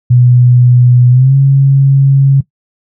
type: tone with pitch glide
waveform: sine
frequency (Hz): 123.47 to 137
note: B2 to C#3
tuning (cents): 0 to -20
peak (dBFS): -3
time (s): 0.1-2.41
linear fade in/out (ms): 10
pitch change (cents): +180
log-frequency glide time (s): 1.1-1.35
effects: noise-tail reverb RT60 0.1 s tail -17 dB re dry